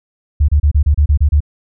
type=tone bursts; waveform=sine; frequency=73.42 Hz; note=D2; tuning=in tune; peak=-7 dBFS; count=9; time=0.4-1.405 s; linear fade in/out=10 ms; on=85 ms; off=30 ms; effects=none